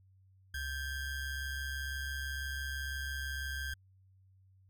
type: ring-modulated tone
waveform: square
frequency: 819 Hz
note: G#5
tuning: 24 cents flat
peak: -34 dBFS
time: 0.54-3.74 s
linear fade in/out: 5 ms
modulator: 750 Hz
effects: added 95 Hz sine -61 dBFS peak until 4.69 s